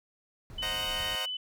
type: noise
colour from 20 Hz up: brown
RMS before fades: -44 dBFS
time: 0.5-1.15 s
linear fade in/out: 0 ms
type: tone with vibrato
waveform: sine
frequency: 3000 Hz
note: F#7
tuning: 23 cents sharp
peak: -32 dBFS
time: 0.58-1.37 s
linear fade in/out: 5 ms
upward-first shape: triangle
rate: 2.7 Hz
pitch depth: 12 cents each way
type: chord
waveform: 10% pulse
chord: C half-diminished seventh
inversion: none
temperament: equal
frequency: 523.3 / 622.3 / 740 / 932.3 Hz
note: C5 / Eb5 / Gb5 / Bb5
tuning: 0 / 0 / 0 / 0 cents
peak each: -31 dBFS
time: 0.62-1.26 s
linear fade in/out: 10 ms
effects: none